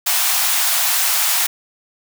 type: high-pass noise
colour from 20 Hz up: white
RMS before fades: -17 dBFS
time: 0.06-1.47 s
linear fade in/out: 10 ms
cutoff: 640 Hz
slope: 96 dB/octave
effects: none